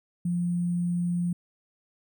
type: tone with sample-and-hold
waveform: sine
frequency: 174.61 Hz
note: F3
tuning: in tune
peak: -24 dBFS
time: 0.25-1.33 s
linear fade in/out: 5 ms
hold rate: 8820 Hz
effects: none